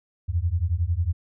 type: beating tone pair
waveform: sine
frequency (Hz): 80.6 / 91.6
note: E2 / F#2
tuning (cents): -38 / -17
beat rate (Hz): 11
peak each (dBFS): -24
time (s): 0.28-1.13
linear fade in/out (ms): 20
effects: none